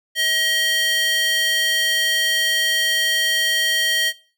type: tone with high-pass filter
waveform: square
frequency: 633 Hz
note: D#5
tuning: 30 cents sharp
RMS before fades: -19 dBFS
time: 0.15-4.13 s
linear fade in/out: 50 ms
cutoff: 2500 Hz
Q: 8.7
effects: noise-tail reverb RT60 0.4 s tail -19 dB re dry